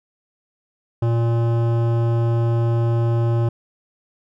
sine tone with hard clipping, 116.54 Hz, A#2, in tune, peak -18 dBFS, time 1.02-3.49 s, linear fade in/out 5 ms, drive 15 dB, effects none

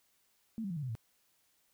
sine tone with pitch steps, 224.3 / 195.26 / 169.99 / 147.98 / 128.83 / 112.15 Hz, A3 / G3 / F3 / D3 / C3 / A2, +34 / -7 / -46 / +13 / -26 / +34 cents, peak -35 dBFS, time 0.58-0.952 s, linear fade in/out 0 ms, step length 62 ms, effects white hiss -73 dBFS RMS until 1.73 s

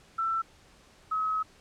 sine tone pair in turn, 1335 / 1279.9 Hz, E6 / D#6, +22 / +49 cents, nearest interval minor second, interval 73 cents, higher first, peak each -26 dBFS, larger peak neither, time 0.18-0.42 / 1.11-1.43 s, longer second, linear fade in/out 10 ms, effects pink hiss -58 dBFS RMS until 1.6 s + low-pass 8000 Hz 12 dB/octave

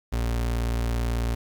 35% pulse tone, 58.27 Hz, A#1, in tune, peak -22 dBFS, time 0.12-1.35 s, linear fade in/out 10 ms, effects 9-bit

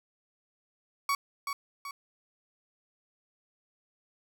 35% pulse tone with echo, 1125 Hz, C#6, 25 cents sharp, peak -24 dBFS, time 1.09-1.15 s, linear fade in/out 2 ms, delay 380 ms, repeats 2, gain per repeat -6 dB, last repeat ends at 1.91 s, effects none

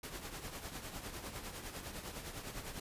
pink noise with tremolo, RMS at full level -43 dBFS, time 0.03-2.8 s, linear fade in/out 5 ms, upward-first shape triangle, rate 9.9 Hz, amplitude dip 65%, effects resampled to 32000 Hz

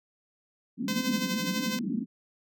white band-pass noise, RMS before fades -31 dBFS, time 0.77-2.06 s, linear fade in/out 50 ms, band 190 to 260 Hz, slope 48 dB/octave
5% pulse tone with tremolo, 513 Hz, C5, 34 cents flat, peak -18 dBFS, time 0.88-1.79 s, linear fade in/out 2 ms, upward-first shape sine, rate 12 Hz, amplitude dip 50%
effects none

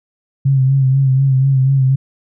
sine tone with vibrato, 134 Hz, C3, 42 cents sharp, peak -9 dBFS, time 0.45-1.96 s, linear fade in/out 10 ms, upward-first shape sine, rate 4.1 Hz, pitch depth 45 cents each way, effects none

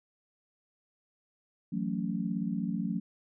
sine chord, F# minor seventh, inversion third, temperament just, 166.5 / 185 / 222 / 277.5 Hz, E3 / F#3 / A3 / C#4, +18 / 0 / +16 / +2 cents, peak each -38 / -33 / -34 / -38 dBFS, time 1.72-3 s, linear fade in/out 10 ms, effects none

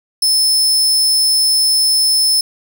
sawtooth tone, 5250 Hz, E8, 8 cents flat, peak -8 dBFS, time 0.22-2.41 s, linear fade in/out 5 ms, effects none

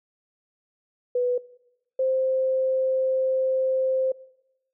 sine tone pair in turn, 493.9 / 523.3 Hz, B4 / C5, 0 / 0 cents, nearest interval minor second, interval 100 cents, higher second, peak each -20 dBFS, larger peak neither, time 1.15-1.38 / 1.99-4.12 s, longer second, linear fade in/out 5 ms, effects noise-tail reverb RT60 0.9 s tail -21 dB re dry

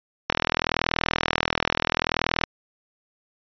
click train, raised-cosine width 0.3 ms, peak -3 dBFS, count 88, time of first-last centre 0.3-2.438 s, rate 40.7 Hz, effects resampled to 11025 Hz

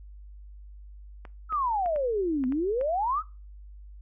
clicks, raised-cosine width 0.5 ms, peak -28 dBFS, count 7, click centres 1.252 / 1.525 / 1.86 / 1.961 / 2.439 / 2.523 / 2.812 s
sine exponential two-way sweep, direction down then up, 1344 to 246.9 to 1344 Hz, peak -24 dBFS, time 1.49-3.23 s, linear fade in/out 50 ms, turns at 2.47 s
effects noise-tail reverb RT60 0.3 s tail -21 dB re dry + added 50 Hz sine -43 dBFS peak until 4.01 s

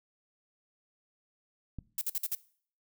click, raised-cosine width 5 ms, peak -27 dBFS, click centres 1.787 s
violet noise bursts, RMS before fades -32 dBFS, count 5, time 1.98-2.349 s, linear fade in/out 2 ms, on 33 ms, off 51 ms
effects noise-tail reverb RT60 0.5 s tail -20 dB re dry

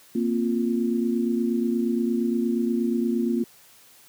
sine chord, Bb suspended second, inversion none, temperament equal, 233.1 / 261.6 / 349.2 Hz, Bb3 / C4 / F4, 0 / 0 / 0 cents, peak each -23 / -28 / -27 dBFS, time 0.15-3.44 s, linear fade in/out 5 ms, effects white hiss -53 dBFS RMS until 4.08 s + high-pass 80 Hz 12 dB/octave

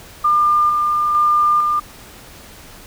sine tone with tremolo, 1201 Hz, D6, 38 cents sharp, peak -11 dBFS, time 0.24-1.8 s, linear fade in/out 10 ms, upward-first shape square, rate 1.1 Hz, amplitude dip 30%, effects pink hiss -40 dBFS RMS until 2.86 s

